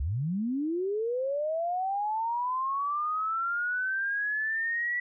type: linear sweep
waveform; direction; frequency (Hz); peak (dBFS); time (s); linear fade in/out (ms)
sine; up; 58.27 to 1957; -27; 0-5; 5
effects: none